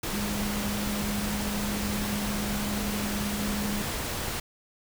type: tone in noise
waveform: sine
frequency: 205.8 Hz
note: G#3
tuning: 16 cents flat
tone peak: -30 dBFS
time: 0.13-3.82 s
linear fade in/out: 5 ms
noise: pink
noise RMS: -32 dBFS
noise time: 0.03-4.4 s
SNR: -1 dB
effects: none